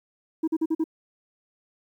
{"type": "tone bursts", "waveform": "sine", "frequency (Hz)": 320.3, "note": "E4", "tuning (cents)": -50, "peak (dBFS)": -18, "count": 5, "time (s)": [0.43, 0.841], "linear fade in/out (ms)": 10, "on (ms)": 47, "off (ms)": 44, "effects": ["tanh soft clip ceiling -20 dBFS", "10-bit"]}